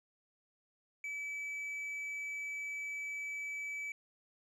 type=tone with tanh clipping; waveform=sine; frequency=2298 Hz; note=D7; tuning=38 cents flat; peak=-39 dBFS; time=1.04-3.92 s; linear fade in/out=2 ms; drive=4 dB; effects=none